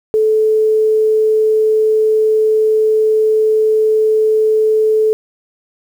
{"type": "tone", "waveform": "sine", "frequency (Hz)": 434.7, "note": "A4", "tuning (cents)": -21, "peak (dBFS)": -9, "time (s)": [0.14, 5.13], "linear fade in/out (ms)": 0, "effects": ["7-bit"]}